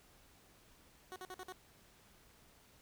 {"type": "tone bursts", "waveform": "15% pulse", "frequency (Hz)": 370, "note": "F#4", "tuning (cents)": 0, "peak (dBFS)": -39, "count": 5, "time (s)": [1.12, 1.523], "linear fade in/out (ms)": 0, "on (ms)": 39, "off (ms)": 52, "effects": ["pink hiss -65 dBFS RMS until 2.81 s"]}